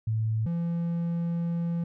sine / triangle tone pair in turn, 110.4 / 169.7 Hz, A2 / F3, +6 / -49 cents, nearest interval perfect fifth, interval 745 cents, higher second, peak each -24 dBFS, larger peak neither, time 0.07-0.46 / 0.46-1.84 s, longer second, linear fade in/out 5 ms, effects none

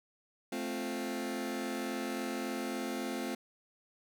sawtooth chord, F major, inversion first, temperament just, 218.3 / 261.9 / 349.2 Hz, A3 / C4 / F4, -13 / +2 / 0 cents, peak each -36 / -34 / -36 dBFS, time 0.52-3.35 s, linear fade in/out 5 ms, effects none

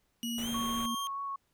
sawtooth tone with pitch glide, 2910 to 3192 Hz, F#7 to G7, -29 to +31 cents, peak -34 dBFS, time 0.23-1.07 s, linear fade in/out 0 ms, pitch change +160 cents, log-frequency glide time 0.41-0.48 s
sine tone, 233.1 Hz, A#3, in tune, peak -34 dBFS, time 0.23-0.95 s, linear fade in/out 5 ms
pink band-stop noise, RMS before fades -43 dBFS, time 0.38-0.86 s, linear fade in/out 2 ms, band 3900 to 6300 Hz, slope 96 dB/octave
sine tone with vibrato, 1108.7 Hz, C#6, in tune, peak -34 dBFS, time 0.54-1.36 s, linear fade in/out 5 ms, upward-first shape sine, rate 4.8 Hz, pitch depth 11 cents each way
effects pink hiss -75 dBFS RMS until 1.53 s

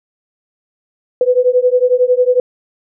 sine beating tone pair, 493.9 / 504.9 Hz, B4 / B4, 0 / +38 cents, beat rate 11 Hz, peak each -12 dBFS, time 1.21-2.4 s, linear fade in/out 2 ms, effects none

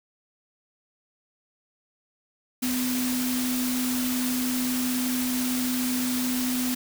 sine tone in noise, 251.7 Hz, B3, 33 cents sharp, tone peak -25 dBFS, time 2.62-6.75 s, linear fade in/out 10 ms, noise white, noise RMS -31 dBFS, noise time 2.62-6.75 s, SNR +3 dB, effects none

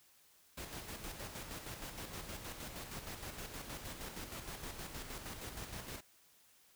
pink noise with tremolo, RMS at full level -45 dBFS, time 0.57-6.01 s, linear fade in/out 10 ms, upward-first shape square, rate 6.4 Hz, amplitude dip 45%, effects white hiss -67 dBFS RMS until 6.75 s

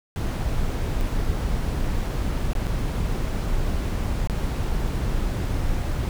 brown noise with dropouts, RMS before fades -24 dBFS, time 0.16-6.09 s, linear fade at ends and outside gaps 0 ms, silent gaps 1.006-1.01 / 2.533-2.552 / 2.669-2.675 / 4.273-4.298 s, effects none

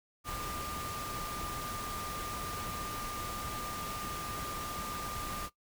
sine tone in noise, 1200 Hz, D6, 37 cents sharp, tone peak -40 dBFS, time 0.24-5.5 s, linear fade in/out 50 ms, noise pink, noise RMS -41 dBFS, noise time 0.24-5.5 s, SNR -2 dB, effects noise-tail reverb RT60 0.1 s tail -17 dB re dry

